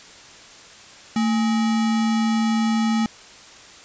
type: tone with sample-and-hold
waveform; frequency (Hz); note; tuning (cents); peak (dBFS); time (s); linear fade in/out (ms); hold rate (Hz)
sine; 223.5; A3; +27; -17; 1.16-3.06; 2; 1050
effects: white hiss -44 dBFS RMS until 3.84 s + resampled to 16000 Hz